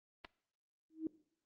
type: clicks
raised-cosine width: 0.3 ms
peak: -33 dBFS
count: 2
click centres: 0.247 / 0.25 s
type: tone with exponential growth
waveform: sine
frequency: 318.4 Hz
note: D#4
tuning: 40 cents sharp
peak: -32 dBFS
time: 0.9-1.07 s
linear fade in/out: 2 ms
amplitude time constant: 36 ms
effects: noise-tail reverb RT60 0.6 s tail -20 dB re dry + Opus 32 kbps